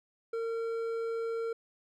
triangle tone with hard clipping, 456.9 Hz, A#4, 35 cents flat, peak -33 dBFS, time 0.33-1.53 s, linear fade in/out 5 ms, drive 10 dB, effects none

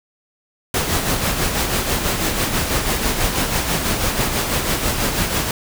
pink noise with tremolo, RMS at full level -18 dBFS, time 0.74-5.51 s, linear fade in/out 2 ms, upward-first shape sine, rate 6.1 Hz, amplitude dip 45%, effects none

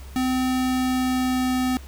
square tone with pitch glide, 256.7 to 254.9 Hz, C4 to C4, -33 to -45 cents, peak -21 dBFS, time 0.16-1.77 s, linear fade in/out 0 ms, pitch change -12 cents, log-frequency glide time 0.45-1.57 s, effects added 67 Hz sine -37 dBFS peak until 1.87 s + pink hiss -48 dBFS RMS until 1.87 s

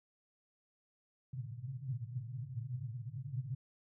pink band-pass noise, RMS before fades -42 dBFS, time 1.33-3.55 s, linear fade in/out 10 ms, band 110 to 140 Hz, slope 96 dB/octave, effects none

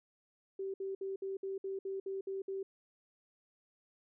sine tone bursts, 387.2 Hz, G4, 21 cents flat, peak -36 dBFS, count 10, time 0.59-2.63 s, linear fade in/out 5 ms, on 150 ms, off 60 ms, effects none

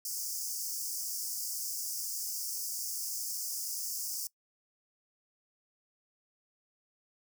pink high-pass noise, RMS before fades -37 dBFS, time 0.05-4.27 s, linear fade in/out 2 ms, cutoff 4900 Hz, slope 96 dB/octave, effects noise-tail reverb RT60 0.1 s tail -21 dB re dry

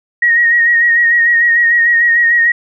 sine tone with vibrato, 1880 Hz, A#6, 14 cents sharp, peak -7 dBFS, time 0.22-2.52 s, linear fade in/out 5 ms, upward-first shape sine, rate 6.7 Hz, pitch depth 36 cents each way, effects none

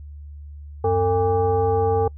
sine tone with frequency modulation, 451 Hz, A4, 43 cents sharp, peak -16 dBFS, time 0.84-2.08 s, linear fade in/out 5 ms, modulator 357 Hz, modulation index 1, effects noise-tail reverb RT60 0.1 s tail -26 dB re dry + added 73 Hz sine -35 dBFS peak until 2.17 s

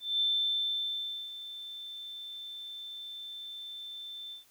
sine tone with ADSR envelope, 3546 Hz, A7, 13 cents sharp, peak -25 dBFS, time 0-4.45 s, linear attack 200 ms, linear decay 1100 ms, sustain -15 dB, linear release 130 ms, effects white hiss -64 dBFS RMS until 4.5 s

